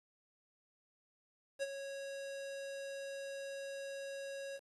square tone with ADSR envelope, 551 Hz, C#5, 11 cents flat, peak -34 dBFS, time 1.59-4.6 s, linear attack 35 ms, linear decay 31 ms, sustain -9 dB, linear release 47 ms, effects resampled to 24000 Hz + 10-bit

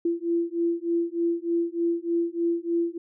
sine beating tone pair, 337.6 / 340.9 Hz, E4 / F4, +41 / -42 cents, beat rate 3.3 Hz, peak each -26 dBFS, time 0.05-2.98 s, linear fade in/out 5 ms, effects none

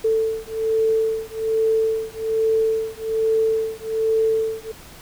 sine beating tone pair, 443 / 444.2 Hz, A4 / A4, +12 / +16 cents, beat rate 1.2 Hz, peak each -21 dBFS, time 0.04-4.72 s, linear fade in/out 10 ms, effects pink hiss -43 dBFS RMS until 5.01 s

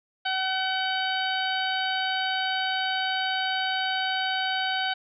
harmonic tone, 757 Hz, F#5, 39 cents sharp, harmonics 1 / 2 / 3 / 4 / 5 / 6, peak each -29 / -29 / -37 / -31 / -35 / -38 dBFS, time 0.25-4.94 s, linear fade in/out 10 ms, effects none

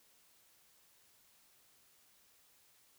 silence, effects white hiss -68 dBFS RMS until 2.98 s

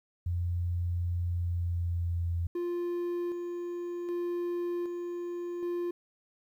sine tone with pitch glide, 87.31 to 85.51 Hz, F2 to F2, 0 to -36 cents, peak -28 dBFS, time 0.26-2.47 s, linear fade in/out 5 ms, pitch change -36 cents, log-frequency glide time 1.26-2.32 s
triangle tone with tremolo, 349.2 Hz, F4, in tune, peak -28 dBFS, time 2.55-5.91 s, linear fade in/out 5 ms, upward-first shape square, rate 0.65 Hz, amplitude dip 35%
effects 11-bit

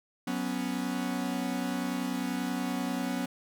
45% pulse chord, F# suspended fourth, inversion none, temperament equal, 185 / 246.9 / 277.2 Hz, F#3 / B3 / C#4, 0 / 0 / 0 cents, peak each -36 / -33 / -35 dBFS, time 0.27-3.26 s, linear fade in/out 5 ms, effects none

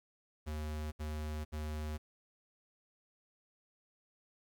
square tone bursts, 76.4 Hz, D#2, 31 cents flat, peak -38 dBFS, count 3, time 0.46-1.98 s, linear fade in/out 20 ms, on 460 ms, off 70 ms, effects 11-bit

